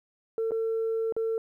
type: tone with dropouts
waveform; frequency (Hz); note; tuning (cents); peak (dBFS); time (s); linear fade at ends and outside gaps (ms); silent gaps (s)
sine; 450; A4; +39; -24; 0.38-1.38; 1; 0.509-0.518 / 1.124-1.165
effects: tanh soft clip ceiling -23 dBFS + 11-bit